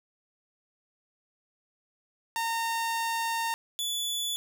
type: tone pair in turn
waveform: sawtooth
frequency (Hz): 916 / 3450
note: A#5 / A7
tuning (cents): -31 / -35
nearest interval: octave + major seventh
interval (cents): 2296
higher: second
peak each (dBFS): -24 / -26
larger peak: first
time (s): 2.36-3.54 / 3.79-4.36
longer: first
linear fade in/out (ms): 0
effects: none